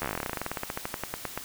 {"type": "slowing click train", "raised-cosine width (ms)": 0.5, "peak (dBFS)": -15, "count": 29, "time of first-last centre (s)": [0.02, 1.376], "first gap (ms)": 12, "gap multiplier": 1.09, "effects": ["white hiss -42 dBFS RMS until 1.44 s"]}